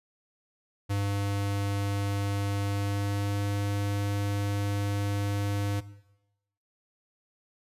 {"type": "tone with pitch glide", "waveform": "square", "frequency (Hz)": [100.4, 101.16], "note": ["G2", "G#2"], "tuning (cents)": [42, -45], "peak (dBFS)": -27, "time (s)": [0.89, 5.81], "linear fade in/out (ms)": 20, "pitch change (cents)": 13, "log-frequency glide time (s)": [2.64, 3.42], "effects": ["noise-tail reverb RT60 0.9 s tail -17 dB re dry", "resampled to 32000 Hz"]}